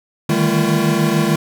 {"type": "tone cluster", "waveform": "square", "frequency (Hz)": [152.3, 159, 198.9, 224.1, 341.8], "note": ["D#3", "D#3", "G3", "A3", "F4"], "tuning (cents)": [-37, 38, 25, 32, -37], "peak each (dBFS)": -21, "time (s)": [0.29, 1.36], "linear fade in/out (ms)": 5, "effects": []}